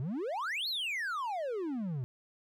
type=exponential two-way sweep; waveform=triangle; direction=up then down; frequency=118.4 to 4435 to 118.4 Hz; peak=-31 dBFS; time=0-2.04 s; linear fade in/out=0 ms; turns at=0.68 s; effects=none